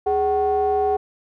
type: ring-modulated tone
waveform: triangle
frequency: 170.6 Hz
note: F3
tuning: 40 cents flat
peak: -12 dBFS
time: 0.06-0.97 s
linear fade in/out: 10 ms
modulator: 585 Hz
effects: none